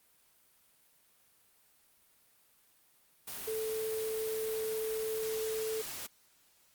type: tone in noise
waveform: sine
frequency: 440 Hz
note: A4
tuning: in tune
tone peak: -33 dBFS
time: 3.47-5.82 s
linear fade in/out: 10 ms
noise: white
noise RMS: -42 dBFS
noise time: 3.27-6.07 s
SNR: +6 dB
effects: white hiss -67 dBFS RMS until 6.74 s + Opus 32 kbps